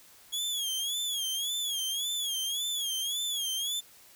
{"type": "tone with vibrato", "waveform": "sawtooth", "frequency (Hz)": 3322, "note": "G#7", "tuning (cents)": 0, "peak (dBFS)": -27, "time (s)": [0.32, 3.81], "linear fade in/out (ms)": 20, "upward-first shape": "sine", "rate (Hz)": 1.8, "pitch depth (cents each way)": 110, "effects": ["white hiss -56 dBFS RMS until 4.15 s"]}